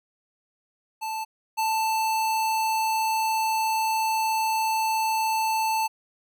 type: tone pair in turn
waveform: square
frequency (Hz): 880 / 883.1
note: A5 / A5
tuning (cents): 0 / +6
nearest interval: unison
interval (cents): 6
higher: second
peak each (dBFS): -29 / -23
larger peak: second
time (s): 1.01-1.25 / 1.57-5.88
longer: second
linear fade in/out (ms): 20
effects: none